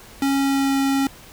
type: tone with pitch glide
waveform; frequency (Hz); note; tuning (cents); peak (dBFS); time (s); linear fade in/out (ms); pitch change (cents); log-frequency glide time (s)
square; 275.1 to 273; C#4 to C#4; -13 to -26; -18; 0.22-1.07; 2; -13; 0.4-0.76
effects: pink hiss -44 dBFS RMS until 1.32 s